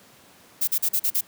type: noise bursts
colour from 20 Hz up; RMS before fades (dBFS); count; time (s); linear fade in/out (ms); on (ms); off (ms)
violet; -22; 6; 0.61-1.211; 10; 66; 41
effects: pink hiss -52 dBFS RMS until 1.27 s + high-pass 150 Hz 12 dB/octave